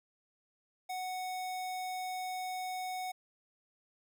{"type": "tone", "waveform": "square", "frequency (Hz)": 740, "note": "F#5", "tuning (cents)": 0, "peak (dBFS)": -37, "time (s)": [0.89, 3.12], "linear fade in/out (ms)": 10, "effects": []}